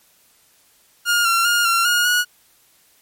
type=tone with pitch steps; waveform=sawtooth; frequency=1418 / 1366 / 1419 / 1368 / 1433 / 1456 Hz; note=F6 / F6 / F6 / F6 / F6 / F#6; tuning=+26 / -39 / +27 / -36 / +44 / -28 cents; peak=-11 dBFS; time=1.05-2.25 s; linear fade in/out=50 ms; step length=200 ms; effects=white hiss -56 dBFS RMS until 3.01 s + MP3 64 kbps